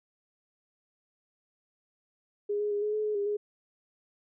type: tone with pitch steps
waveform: sine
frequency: 411.7 / 417.1 / 409.9 / 421.4 / 427.7 / 423.6 / 404.8 / 415.7 Hz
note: G#4 / G#4 / G#4 / G#4 / A4 / G#4 / G#4 / G#4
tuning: -15 / +7 / -23 / +25 / -49 / +34 / -44 / +2 cents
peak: -27 dBFS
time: 2.49-3.37 s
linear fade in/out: 10 ms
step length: 110 ms
effects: none